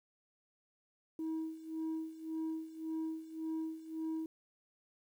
sine tone with tremolo, 320 Hz, D#4, 49 cents sharp, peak -32 dBFS, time 1.19-4.26 s, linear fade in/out 2 ms, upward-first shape sine, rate 1.8 Hz, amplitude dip 85%, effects tanh soft clip ceiling -34 dBFS + 11-bit

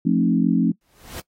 sine chord, F dominant seventh, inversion none, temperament equal with one note detuned, 174.61 / 220 / 267.9 / 311.1 Hz, F3 / A3 / C4 / Eb4, 0 / 0 / +41 / 0 cents, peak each -20 / -20 / -20 / -26 dBFS, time 0.05-0.72 s, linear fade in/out 10 ms
pink noise with exponential growth, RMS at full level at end -31 dBFS, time 0.81-1.2 s, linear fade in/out 2 ms, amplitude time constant 83 ms
effects noise-tail reverb RT60 0.1 s tail -20 dB re dry + AAC 48 kbps

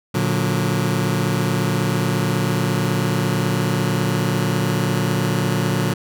sawtooth chord, Bb augmented, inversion none, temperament just, 116.54 / 145.68 / 182.1 Hz, Bb2 / D3 / F#3, 0 / -14 / -27 cents, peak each -18 dBFS, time 0.14-5.94 s, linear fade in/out 10 ms, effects none

